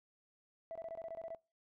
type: tone bursts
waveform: sine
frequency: 659.3 Hz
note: E5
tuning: in tune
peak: -40 dBFS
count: 10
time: 0.71-1.348 s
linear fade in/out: 0 ms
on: 44 ms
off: 22 ms
effects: noise-tail reverb RT60 0.3 s tail -24 dB re dry + tanh soft clip ceiling -38 dBFS